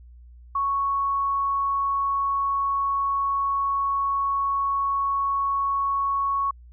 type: tone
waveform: sine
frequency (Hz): 1108.7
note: C#6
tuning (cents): 0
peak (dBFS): -21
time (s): 0.55-6.51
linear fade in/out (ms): 5
effects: added 60 Hz sine -44 dBFS peak until 6.72 s